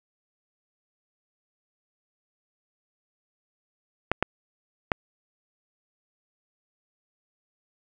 clicks, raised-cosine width 0.5 ms, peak -6 dBFS, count 3, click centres 4.116 / 4.226 / 4.918 s, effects none

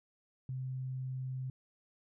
sine tone, 130 Hz, C3, 11 cents flat, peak -36 dBFS, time 0.49-1.5 s, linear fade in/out 2 ms, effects none

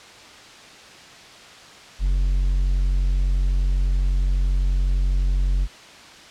triangle tone, 45.91 Hz, F#1, 13 cents flat, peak -15 dBFS, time 1.99-5.68 s, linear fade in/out 50 ms, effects white hiss -43 dBFS RMS until 6.3 s + low-pass 5000 Hz 12 dB/octave

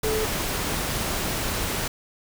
sine tone in noise, 435.2 Hz, A4, 19 cents flat, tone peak -24 dBFS, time 0.04-0.25 s, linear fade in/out 5 ms, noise pink, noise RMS -27 dBFS, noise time 0.03-1.88 s, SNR 0 dB, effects none

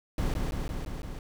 brown noise with echo, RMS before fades -28 dBFS, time 0.18-0.34 s, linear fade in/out 2 ms, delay 170 ms, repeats 5, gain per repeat -2 dB, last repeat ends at 1.19 s, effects none

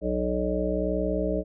harmonic tone, 61.6 Hz, B1, 4 cents flat, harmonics 1 / 3 / 5 / 7 / 9 / 10, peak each -31 / -31 / -31 / -31 / -31 / -31 dBFS, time 0.01-1.44 s, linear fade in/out 50 ms, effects none

